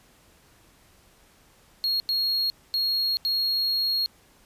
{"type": "tone bursts at uneven times", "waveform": "triangle", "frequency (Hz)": 4291, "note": "C8", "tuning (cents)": 43, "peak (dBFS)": -21, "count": 4, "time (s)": [[1.84, 2], [2.09, 2.5], [2.74, 3.17], [3.25, 4.06]], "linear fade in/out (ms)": 0, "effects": ["pink hiss -58 dBFS RMS until 4.45 s", "resampled to 32000 Hz"]}